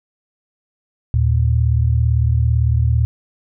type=tone pair together; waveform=sine; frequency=77.78 / 115.65 Hz; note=D#2 / A#2; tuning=0 / -13 cents; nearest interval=perfect fifth; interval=687 cents; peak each=-15 dBFS; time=1.14-3.05 s; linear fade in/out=0 ms; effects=none